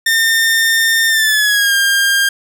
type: tone with pitch glide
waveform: sawtooth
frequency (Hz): 1813 to 1605.9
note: A#6 to G6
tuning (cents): -49 to +41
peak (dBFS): -7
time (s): 0.06-2.29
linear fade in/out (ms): 5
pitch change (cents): -210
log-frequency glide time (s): 1.08-1.74
effects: none